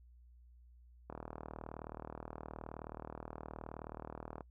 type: click train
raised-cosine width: 1 ms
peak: -30 dBFS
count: 130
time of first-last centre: 1.1-4.408 s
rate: 39 Hz
effects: noise-tail reverb RT60 0.1 s tail -24 dB re dry + added 60 Hz sine -58 dBFS peak until 4.5 s